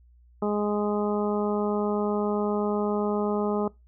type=harmonic tone; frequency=207.7 Hz; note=G#3; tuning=in tune; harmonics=1 / 2 / 3 / 4 / 5 / 6; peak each=-27 / -27 / -33 / -34 / -38 / -37 dBFS; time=0.42-3.68 s; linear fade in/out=5 ms; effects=noise-tail reverb RT60 0.2 s tail -22 dB re dry + added 60 Hz sine -53 dBFS peak until 3.87 s